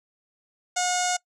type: tone with low-pass filter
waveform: sawtooth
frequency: 722 Hz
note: F#5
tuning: 43 cents flat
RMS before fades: -25 dBFS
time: 0.76-1.17 s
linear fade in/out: 10 ms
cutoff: 7000 Hz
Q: 5.7
effects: noise-tail reverb RT60 0.1 s tail -23 dB re dry